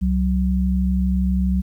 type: tone pair together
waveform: sine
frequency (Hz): 66.4 / 186.78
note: C2 / F#3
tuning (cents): +26 / +17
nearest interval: octave + tritone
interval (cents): 1791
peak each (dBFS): -19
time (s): 0.01-1.62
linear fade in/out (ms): 20
effects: 9-bit